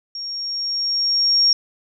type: tone with level ramp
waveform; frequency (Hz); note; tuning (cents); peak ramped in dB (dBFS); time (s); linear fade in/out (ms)
sine; 5560; F8; -9; -27 to -11; 0.15-1.53; 2
effects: none